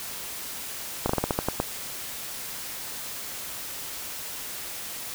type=slowing click train; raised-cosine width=1 ms; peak=-9 dBFS; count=9; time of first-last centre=1.06-1.601 s; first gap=34 ms; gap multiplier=1.19; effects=white hiss -36 dBFS RMS until 5.14 s